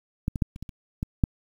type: clicks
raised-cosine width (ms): 5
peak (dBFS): -12 / -17 / -9 / -27 / -23 / -27 / -15 / -7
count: 8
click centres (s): 0.281 / 0.358 / 0.422 / 0.561 / 0.626 / 0.692 / 1.029 / 1.238
effects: 8-bit